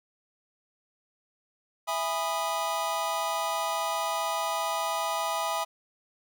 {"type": "chord", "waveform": "square", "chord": "E major seventh", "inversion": "none", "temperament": "just", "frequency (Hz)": [659.3, 824.1, 988.9, 1236.1], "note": ["E5", "G#5", "B5", "D#6"], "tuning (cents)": [0, -14, 2, -12], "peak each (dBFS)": -34, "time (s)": [1.87, 5.65], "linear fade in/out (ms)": 20, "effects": []}